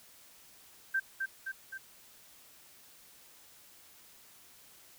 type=tone with echo; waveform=sine; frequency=1568 Hz; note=G6; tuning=in tune; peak=-27 dBFS; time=0.94-1 s; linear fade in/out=10 ms; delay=260 ms; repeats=3; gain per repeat=-4 dB; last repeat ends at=1.78 s; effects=white hiss -58 dBFS RMS until 4.98 s